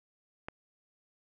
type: click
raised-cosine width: 0.5 ms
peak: -23 dBFS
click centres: 0.485 s
effects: none